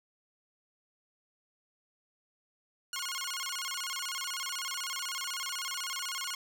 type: tone with vibrato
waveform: 10% pulse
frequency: 1244.5 Hz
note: D#6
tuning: in tune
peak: -26 dBFS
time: 2.93-6.35 s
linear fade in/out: 2 ms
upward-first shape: square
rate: 16 Hz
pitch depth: 250 cents each way
effects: none